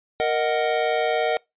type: chord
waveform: square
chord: D# minor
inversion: second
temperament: equal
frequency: 466.2 / 622.3 / 740 Hz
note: A#4 / D#5 / F#5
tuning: 0 / 0 / 0 cents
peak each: -25 dBFS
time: 0.2-1.37 s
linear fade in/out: 0 ms
effects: noise-tail reverb RT60 0.2 s tail -26 dB re dry + resampled to 8000 Hz